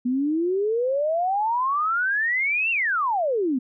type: exponential two-way sweep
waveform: sine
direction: up then down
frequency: 241.1 to 2781 to 241.1 Hz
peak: -20 dBFS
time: 0.05-3.59 s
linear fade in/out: 10 ms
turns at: 2.71 s
effects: none